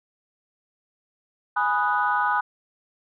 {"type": "chord", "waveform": "sine", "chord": "G# minor seventh", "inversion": "none", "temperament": "equal", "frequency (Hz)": [830.6, 987.8, 1244.5, 1480], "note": ["G#5", "B5", "D#6", "F#6"], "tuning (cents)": [0, 0, 0, 0], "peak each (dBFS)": -25, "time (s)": [1.56, 2.41], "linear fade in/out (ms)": 10, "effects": ["tanh soft clip ceiling -10 dBFS"]}